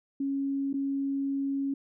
sine tone with dropouts, 275.6 Hz, C#4, 10 cents flat, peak -27 dBFS, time 0.2-1.74 s, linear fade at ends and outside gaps 5 ms, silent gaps 0.73-0.739 s, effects none

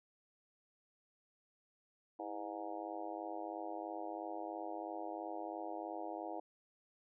harmonic tone with a mistuned harmonic, 103 Hz, G#2, 14 cents flat, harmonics 3 / 4 / 5 / 6 / 7 / 8 / 9, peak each -47 / -53 / -50 / -49 / -46 / -49 / -53 dBFS, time 2.19-6.4 s, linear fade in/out 5 ms, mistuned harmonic 3, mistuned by +84 cents, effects none

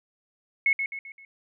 sine tone with echo, 2188 Hz, C#7, 23 cents flat, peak -18 dBFS, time 0.66-0.73 s, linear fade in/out 2 ms, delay 130 ms, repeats 4, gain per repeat -7 dB, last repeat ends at 1.25 s, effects none

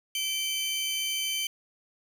sawtooth tone pair together, 2326 / 3077 Hz, D7 / G7, -17 / -33 cents, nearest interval perfect fourth, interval 484 cents, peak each -31 / -26 dBFS, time 0.15-1.47 s, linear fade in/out 2 ms, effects none

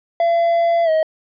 triangle tone with pitch glide, 678 to 632.6 Hz, E5 to D#5, +49 to +29 cents, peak -11 dBFS, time 0.2-1.03 s, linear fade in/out 2 ms, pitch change -120 cents, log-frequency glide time 0.84-0.9 s, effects resampled to 11025 Hz

